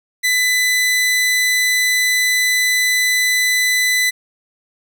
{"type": "tone", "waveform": "sawtooth", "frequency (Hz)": 2000, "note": "B6", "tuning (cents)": 21, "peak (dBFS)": -10, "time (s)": [0.23, 4.11], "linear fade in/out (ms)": 20, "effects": []}